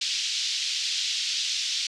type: band-pass noise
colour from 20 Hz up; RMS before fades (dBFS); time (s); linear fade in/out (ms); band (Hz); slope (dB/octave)
pink; -28; 0.01-1.87; 5; 3100 to 5900; 24
effects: low-pass 9000 Hz 12 dB/octave